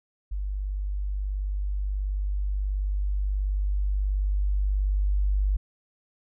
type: tone with level ramp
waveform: sine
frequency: 49.28 Hz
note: G1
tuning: 10 cents sharp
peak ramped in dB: -27 to -20 dBFS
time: 0.31-5.57 s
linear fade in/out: 10 ms
effects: none